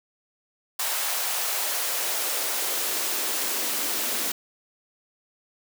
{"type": "noise with high-pass filter sweep", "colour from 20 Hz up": "white", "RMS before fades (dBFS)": -27, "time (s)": [0.79, 4.32], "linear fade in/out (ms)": 5, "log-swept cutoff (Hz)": [770, 250], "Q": 1.5, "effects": []}